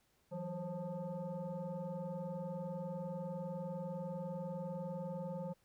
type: tone with frequency modulation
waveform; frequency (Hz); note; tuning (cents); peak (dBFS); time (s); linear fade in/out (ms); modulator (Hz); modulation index
sine; 185; F#3; 0; -39; 0.31-5.54; 20; 350; 1.5
effects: pink hiss -75 dBFS RMS until 5.64 s